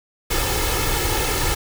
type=noise with comb filter; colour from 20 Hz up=pink; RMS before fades=-21 dBFS; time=0.3-1.55 s; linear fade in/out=10 ms; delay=2.3 ms; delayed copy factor=+0.7; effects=none